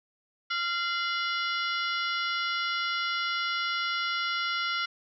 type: harmonic tone with a mistuned harmonic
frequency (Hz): 690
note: F5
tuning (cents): -21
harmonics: 2 / 3 / 4 / 5 / 6 / 7 / 8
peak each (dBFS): -30 / -34 / -36 / -38 / -40 / -41 / -42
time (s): 0.5-4.86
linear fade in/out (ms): 10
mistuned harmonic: 4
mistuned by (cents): +97
effects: none